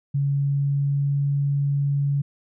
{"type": "tone with pitch glide", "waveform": "sine", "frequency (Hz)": [140.4, 141.38], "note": ["C#3", "C#3"], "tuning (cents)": [22, 34], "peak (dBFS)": -19, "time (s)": [0.14, 2.22], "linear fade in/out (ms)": 10, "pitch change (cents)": 12, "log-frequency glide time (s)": [0.32, 1.28], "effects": []}